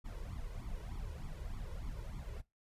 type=noise with flanger; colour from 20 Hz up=brown; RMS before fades=-43 dBFS; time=0.04-2.42 s; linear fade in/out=20 ms; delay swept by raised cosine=0.88 to 2.08 ms; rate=3.3 Hz; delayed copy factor=+0.85; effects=noise-tail reverb RT60 0.2 s tail -20 dB re dry + resampled to 32000 Hz